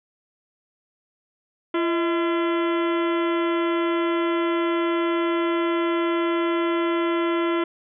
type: harmonic tone with a mistuned harmonic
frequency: 339.9 Hz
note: F4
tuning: 47 cents flat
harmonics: 1 / 2 / 3 / 4 / 5 / 6 / 7 / 8 / 9 / 10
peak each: -21 / -31 / -30 / -31 / -39 / -35 / -41 / -43 / -40 / -43 dBFS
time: 1.74-7.64 s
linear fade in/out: 5 ms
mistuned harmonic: 2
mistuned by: -99 cents
effects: none